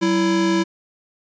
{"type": "tone pair together", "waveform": "square", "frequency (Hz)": [189.7, 331.9], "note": ["F#3", "E4"], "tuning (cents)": [43, 12], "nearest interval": "minor seventh", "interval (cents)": 969, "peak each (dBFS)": [-22, -18], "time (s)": [0.01, 0.64], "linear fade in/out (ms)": 20, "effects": ["resampled to 16000 Hz"]}